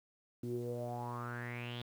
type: tone with low-pass filter sweep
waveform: sawtooth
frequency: 120.3 Hz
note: B2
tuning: 45 cents flat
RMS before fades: -41 dBFS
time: 0.43-1.82 s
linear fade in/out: 5 ms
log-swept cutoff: 300 to 3600 Hz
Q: 7.5
effects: 10-bit